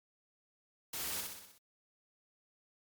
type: noise with echo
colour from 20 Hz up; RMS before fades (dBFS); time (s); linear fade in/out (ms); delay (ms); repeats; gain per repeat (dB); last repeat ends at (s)
white; -40; 0.93-1.21; 5; 62; 6; -4; 1.582
effects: MP3 96 kbps